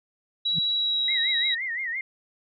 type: tone with pitch glide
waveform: sine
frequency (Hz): 3895 to 3852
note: B7 to B7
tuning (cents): -25 to -44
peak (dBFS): -22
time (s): 0.45-1.55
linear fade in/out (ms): 10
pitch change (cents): -19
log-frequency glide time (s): 0.73-1.06
type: tone with exponential growth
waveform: sine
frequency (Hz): 164.81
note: E3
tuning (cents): 0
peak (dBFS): -24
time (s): 0.51-0.59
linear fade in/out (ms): 5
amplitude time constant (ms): 16
type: tone with vibrato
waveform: sine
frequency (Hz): 1975.5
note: B6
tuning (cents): 0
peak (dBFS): -27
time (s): 1.08-2.01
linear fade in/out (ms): 2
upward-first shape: sine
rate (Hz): 5.8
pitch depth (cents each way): 140
effects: none